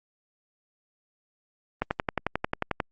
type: click train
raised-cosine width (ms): 0.5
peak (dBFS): -10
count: 12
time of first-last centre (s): 1.82-2.802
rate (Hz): 11.2
effects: Opus 32 kbps